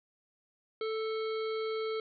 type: harmonic tone with a mistuned harmonic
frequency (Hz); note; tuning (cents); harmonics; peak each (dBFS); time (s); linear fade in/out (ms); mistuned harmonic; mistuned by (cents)
440; A4; 0; 1 / 3 / 5 / 7 / 9 / 10; -32 / -42 / -46 / -49 / -51 / -52; 0.81-2; 2; 7; +67
effects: none